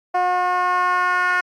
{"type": "tone with band-pass filter sweep", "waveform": "10% pulse", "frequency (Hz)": 360.9, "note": "F#4", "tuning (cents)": -43, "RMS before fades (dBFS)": -19, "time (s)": [0.14, 1.41], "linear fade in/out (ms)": 10, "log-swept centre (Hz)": [730, 1500], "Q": 2.6, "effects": ["AAC 64 kbps"]}